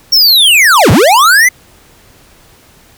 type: linear two-way sweep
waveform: square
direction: down then up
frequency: 5588 to 77.78 to 2085 Hz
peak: -4 dBFS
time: 0.12-1.49 s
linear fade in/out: 10 ms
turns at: 0.91 s
effects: pink hiss -43 dBFS RMS until 2.97 s